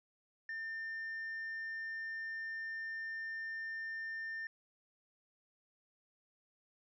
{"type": "tone", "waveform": "triangle", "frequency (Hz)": 1800, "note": "A6", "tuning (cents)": 39, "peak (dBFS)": -37, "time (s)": [0.49, 4.47], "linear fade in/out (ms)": 2, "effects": ["tanh soft clip ceiling -33 dBFS", "resampled to 16000 Hz"]}